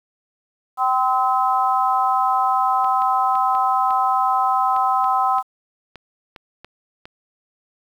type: harmonic tone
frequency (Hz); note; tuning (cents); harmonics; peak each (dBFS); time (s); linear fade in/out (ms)
257.5; C4; -28; 3 / 4 / 5; -19 / -20 / -21; 0.77-5.43; 50
type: clicks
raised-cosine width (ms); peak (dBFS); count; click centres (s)
0.3; -22; 12; 2.845 / 3.02 / 3.354 / 3.551 / 3.907 / 4.764 / 5.043 / 5.384 / 5.957 / 6.362 / 6.646 / 7.055
effects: 8-bit